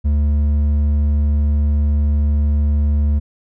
sine tone with hard clipping, 73.42 Hz, D2, in tune, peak -14 dBFS, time 0.04-3.2 s, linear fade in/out 20 ms, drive 5 dB, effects none

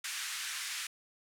pink band-pass noise, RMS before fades -39 dBFS, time 0.04-0.87 s, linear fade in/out 5 ms, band 1500 to 11000 Hz, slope 24 dB/octave, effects none

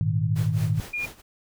sine chord, Ab suspended second, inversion none, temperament equal, 103.83 / 116.54 / 155.56 Hz, Ab2 / Bb2 / Eb3, 0 / 0 / 0 cents, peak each -25 / -26 / -25 dBFS, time 0.01-0.8 s, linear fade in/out 0 ms
pink noise with tremolo, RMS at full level -39 dBFS, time 0.35-1.22 s, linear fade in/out 20 ms, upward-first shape sine, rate 4.6 Hz, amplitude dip 85%
sine tone, 2423 Hz, D#7, 47 cents flat, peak -26 dBFS, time 0.93-1.06 s, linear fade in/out 10 ms
effects none

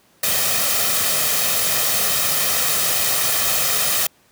white noise with comb filter, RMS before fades -19 dBFS, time 0.23-4.07 s, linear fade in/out 5 ms, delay 1.6 ms, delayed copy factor +0.55, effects pink hiss -56 dBFS RMS until 4.31 s + high-pass 100 Hz 12 dB/octave

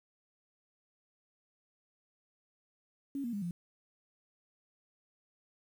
sine tone with pitch steps, 277.2 / 237.2 / 202.9 / 173.62 Hz, C#4 / A#3 / G#3 / F3, 0 / +30 / -40 / -10 cents, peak -34 dBFS, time 3.15-3.51 s, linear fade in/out 2 ms, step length 90 ms, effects 10-bit

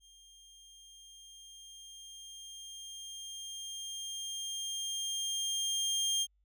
25% pulse tone with level ramp, 3200 Hz, G7, 35 cents sharp, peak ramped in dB -54 to -25 dBFS, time 0-6.27 s, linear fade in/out 50 ms, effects added 50 Hz sine -69 dBFS peak until 6.44 s

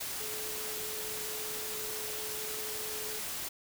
sine tone in noise, 430 Hz, A4, 40 cents flat, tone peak -44 dBFS, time 0.2-3.2 s, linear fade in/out 10 ms, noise white, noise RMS -38 dBFS, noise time 0-3.49 s, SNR -9 dB, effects none

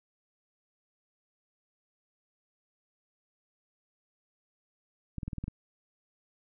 clicks, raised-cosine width 5 ms, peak -23 dBFS, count 7, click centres 5.183 / 5.232 / 5.28 / 5.332 / 5.383 / 5.44 / 5.481 s, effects none

